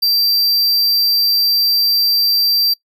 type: tone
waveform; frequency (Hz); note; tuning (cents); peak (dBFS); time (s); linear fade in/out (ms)
square; 4699; D8; 0; -12; 0.02-2.74; 10
effects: noise-tail reverb RT60 0.1 s tail -22 dB re dry